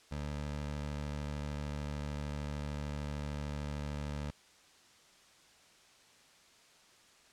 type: tone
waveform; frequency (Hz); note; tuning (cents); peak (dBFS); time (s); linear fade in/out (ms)
20% pulse; 73.3; D2; -3; -32; 0.11-4.31; 10
effects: white hiss -62 dBFS RMS until 7.32 s + low-pass 7000 Hz 12 dB/octave